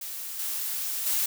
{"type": "noise with level steps", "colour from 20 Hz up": "blue", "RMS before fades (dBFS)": [-36, -31, -26], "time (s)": [0.01, 1.26], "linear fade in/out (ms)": 5, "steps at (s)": [0.39, 1.06], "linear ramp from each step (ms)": 5, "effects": []}